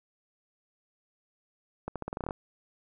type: accelerating click train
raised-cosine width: 1 ms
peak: -20 dBFS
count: 11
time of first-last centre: 1.88-2.308 s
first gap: 77 ms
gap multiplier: 0.86
effects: none